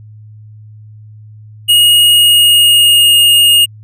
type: tone with pitch glide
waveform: square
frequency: 2874 to 2849 Hz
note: F7 to F7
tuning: +49 to +34 cents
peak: -5 dBFS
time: 1.68-3.66 s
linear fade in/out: 20 ms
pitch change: -15 cents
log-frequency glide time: 2.12-3.14 s
effects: added 107 Hz sine -32 dBFS peak until 3.83 s